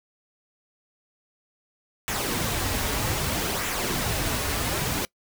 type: noise with flanger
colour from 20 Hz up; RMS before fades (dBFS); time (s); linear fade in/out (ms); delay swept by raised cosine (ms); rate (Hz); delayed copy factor
pink; -27; 2.08-5.05; 0; 0.21 to 5.91; 0.63; -0.5
effects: noise-tail reverb RT60 0.1 s tail -23 dB re dry